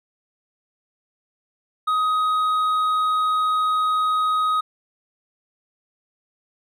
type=tone with hard clipping; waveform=sine; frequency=1257 Hz; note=D#6; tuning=17 cents sharp; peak=-19 dBFS; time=1.87-4.61 s; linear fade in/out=10 ms; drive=4 dB; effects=none